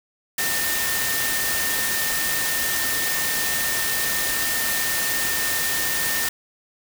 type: tone in noise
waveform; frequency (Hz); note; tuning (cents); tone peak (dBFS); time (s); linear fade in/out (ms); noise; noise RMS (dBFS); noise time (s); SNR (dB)
sine; 1816; A#6; -46; -27; 0.38-6.29; 5; white; -24; 0.38-6.29; -6
effects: none